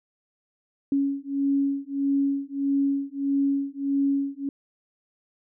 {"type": "beating tone pair", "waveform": "sine", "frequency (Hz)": [277.1, 278.7], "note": ["C#4", "C#4"], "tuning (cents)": [-1, 9], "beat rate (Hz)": 1.6, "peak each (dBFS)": -25, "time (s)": [0.92, 4.49], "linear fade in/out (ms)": 2, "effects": []}